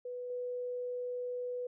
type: tone with level steps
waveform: sine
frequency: 493.9 Hz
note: B4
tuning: in tune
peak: -38 / -35 dBFS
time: 0.05-1.67 s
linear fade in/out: 5 ms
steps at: 0.3 s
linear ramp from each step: 2 ms
effects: none